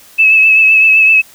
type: tone with vibrato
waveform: sine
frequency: 2600 Hz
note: E7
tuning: 24 cents flat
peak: -4 dBFS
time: 0.18-1.22 s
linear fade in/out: 20 ms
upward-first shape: triangle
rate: 7.8 Hz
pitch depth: 36 cents each way
effects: white hiss -41 dBFS RMS until 1.34 s